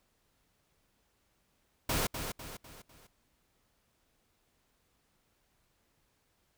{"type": "noise with echo", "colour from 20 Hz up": "pink", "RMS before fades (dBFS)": -31, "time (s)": [1.89, 2.07], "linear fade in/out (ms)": 5, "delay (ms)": 250, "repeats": 4, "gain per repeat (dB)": -7, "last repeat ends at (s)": 3.07, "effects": ["pink hiss -74 dBFS RMS until 6.57 s"]}